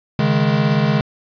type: chord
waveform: square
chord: C# suspended second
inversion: none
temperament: equal with one note detuned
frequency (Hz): 138.59 / 155.56 / 209.1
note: C#3 / D#3 / G#3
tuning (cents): 0 / 0 / +12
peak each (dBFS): -19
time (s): 0.19-1.01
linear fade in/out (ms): 2
effects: resampled to 11025 Hz + 7-bit